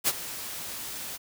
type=noise with ADSR envelope; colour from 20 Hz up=white; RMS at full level=-22 dBFS; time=0.04-1.18 s; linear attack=38 ms; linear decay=40 ms; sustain=-15 dB; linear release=27 ms; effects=none